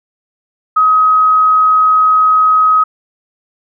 sine tone, 1266 Hz, D#6, 30 cents sharp, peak -6 dBFS, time 0.76-2.84 s, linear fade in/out 10 ms, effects none

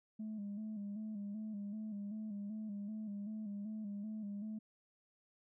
sine tone with vibrato, 209.4 Hz, G#3, 15 cents sharp, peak -39 dBFS, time 0.19-4.59 s, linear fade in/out 10 ms, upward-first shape square, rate 2.6 Hz, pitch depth 57 cents each way, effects tanh soft clip ceiling -38 dBFS

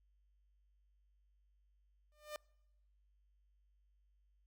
sawtooth tone with exponential growth, 601 Hz, D5, 40 cents sharp, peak -36 dBFS, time 2.12-2.36 s, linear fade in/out 0 ms, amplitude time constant 52 ms, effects noise-tail reverb RT60 0.9 s tail -26 dB re dry + added 50 Hz sine -70 dBFS peak until 4.46 s

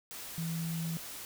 sine tone in noise, 164.81 Hz, E3, in tune, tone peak -33 dBFS, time 0.38-0.97 s, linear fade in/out 0 ms, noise white, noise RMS -44 dBFS, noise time 0.11-1.25 s, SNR +8 dB, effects none

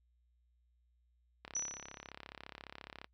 click train, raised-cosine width 0.3 ms, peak -30 dBFS, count 56, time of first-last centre 1.45-3.044 s, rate 34.5 Hz
sine tone with exponential decay, 5920 Hz, F#8, in tune, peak -32 dBFS, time 1.55-2.11 s, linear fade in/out 5 ms, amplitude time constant 120 ms
effects noise-tail reverb RT60 0.1 s tail -25 dB re dry + added 60 Hz sine -70 dBFS peak until 3.13 s

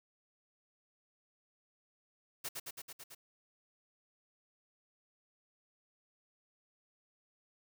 white noise with echo, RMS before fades -40 dBFS, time 2.44-2.49 s, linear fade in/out 10 ms, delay 110 ms, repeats 6, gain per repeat -2 dB, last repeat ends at 3.15 s, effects none

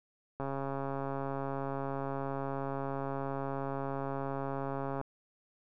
click train, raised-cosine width 1 ms, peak -23 dBFS, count 633, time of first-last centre 0.4-5.013 s, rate 137 Hz, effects none

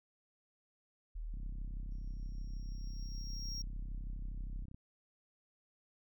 sine tone, 39.05 Hz, D#1, 7 cents sharp, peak -39 dBFS, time 1.15-4.65 s, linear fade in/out 10 ms
click train, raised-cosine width 5 ms, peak -39 dBFS, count 112, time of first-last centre 1.34-4.745 s, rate 32.6 Hz
triangle tone with exponential growth, 5588 Hz, F8, in tune, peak -39 dBFS, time 1.91-3.62 s, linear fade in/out 5 ms, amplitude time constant 370 ms
effects none

